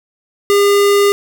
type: tone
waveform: square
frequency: 404.2 Hz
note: G#4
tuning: 47 cents flat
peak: -9 dBFS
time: 0.5-1.12 s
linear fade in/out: 0 ms
effects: none